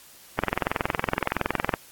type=click train; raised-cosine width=0.5 ms; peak=-6 dBFS; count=30; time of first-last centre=0.39-1.739 s; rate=21.5 Hz; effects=white hiss -50 dBFS RMS until 1.91 s + AAC 64 kbps